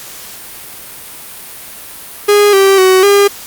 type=tone with pitch steps; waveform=45% pulse; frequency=411.7 / 389.6 / 375.1 / 403.1 Hz; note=G#4 / G4 / F#4 / G4; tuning=-15 / -11 / +24 / +48 cents; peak=-5 dBFS; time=2.28-3.28 s; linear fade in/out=10 ms; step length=250 ms; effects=white hiss -30 dBFS RMS until 3.46 s + Opus 48 kbps